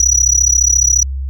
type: tone with amplitude modulation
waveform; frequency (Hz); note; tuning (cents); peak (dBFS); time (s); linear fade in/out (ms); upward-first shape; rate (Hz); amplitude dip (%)
sine; 5860; F#8; -18; -3; 0-1.03; 2; sine; 34.4; 100
effects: tanh soft clip ceiling -5 dBFS + added 67 Hz sine -18 dBFS peak until 1.29 s